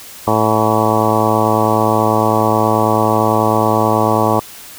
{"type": "harmonic tone with a mistuned harmonic", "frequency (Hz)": 109.2, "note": "A2", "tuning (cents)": -13, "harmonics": [1, 2, 3, 4, 5, 6, 7, 8, 9, 10], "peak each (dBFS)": [-20, -20, -20, -20, -20, -20, -20, -20, -20, -20], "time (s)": [0.27, 4.4], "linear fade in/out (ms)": 5, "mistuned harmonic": 10, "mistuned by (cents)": 59, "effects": ["white hiss -35 dBFS RMS until 4.78 s"]}